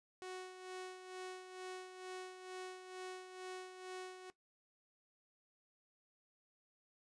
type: tone with tremolo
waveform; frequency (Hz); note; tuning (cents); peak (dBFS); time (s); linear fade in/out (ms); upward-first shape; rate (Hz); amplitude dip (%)
sawtooth; 370; F#4; 0; -40; 0.22-4.3; 0; sine; 2.2; 60
effects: noise-tail reverb RT60 0.1 s tail -17 dB re dry + resampled to 22050 Hz